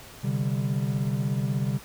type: chord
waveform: triangle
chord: C suspended second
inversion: none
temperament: equal with one note detuned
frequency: 130.81 / 147.26 / 196 Hz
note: C3 / D3 / G3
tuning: 0 / +5 / 0 cents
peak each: -25 / -27 / -28 dBFS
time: 0.23-1.79 s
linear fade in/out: 20 ms
effects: pink hiss -46 dBFS RMS until 1.84 s